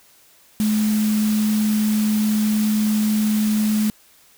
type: tone in noise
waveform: sine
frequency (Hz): 213.8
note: A3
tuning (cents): -49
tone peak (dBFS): -16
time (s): 0.6-3.9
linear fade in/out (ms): 0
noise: white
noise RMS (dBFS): -31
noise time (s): 0.6-3.9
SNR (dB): +12
effects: white hiss -53 dBFS RMS until 4.37 s